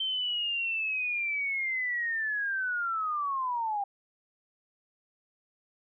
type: linear sweep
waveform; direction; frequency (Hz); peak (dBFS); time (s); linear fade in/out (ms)
sine; down; 3119 to 786; -28; 0-3.84; 5
effects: none